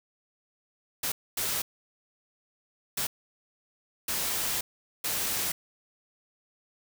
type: noise bursts at uneven times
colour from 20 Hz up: white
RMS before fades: -30 dBFS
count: 5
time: 1.03-1.12 / 1.37-1.62 / 2.97-3.07 / 4.08-4.61 / 5.04-5.52 s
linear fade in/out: 5 ms
effects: none